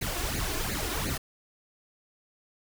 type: noise with flanger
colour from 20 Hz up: pink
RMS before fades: -31 dBFS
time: 0.01-1.18 s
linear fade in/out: 10 ms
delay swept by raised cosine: 0.44 to 2.94 ms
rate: 2.8 Hz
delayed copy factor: +0.85
effects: none